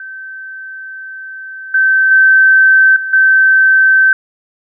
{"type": "tone with level steps", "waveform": "sine", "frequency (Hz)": 1546, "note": "G6", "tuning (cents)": -24, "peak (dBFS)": [-25, -7, -4, -17, -5], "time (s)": [0, 4.13], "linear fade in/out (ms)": 2, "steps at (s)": [1.74, 2.11, 2.96, 3.13], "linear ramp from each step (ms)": 5, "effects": []}